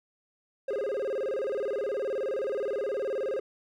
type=tone with vibrato; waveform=triangle; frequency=469.1 Hz; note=A#4; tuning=11 cents sharp; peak=-26 dBFS; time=0.68-3.4 s; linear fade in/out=5 ms; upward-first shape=square; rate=19 Hz; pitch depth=230 cents each way; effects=none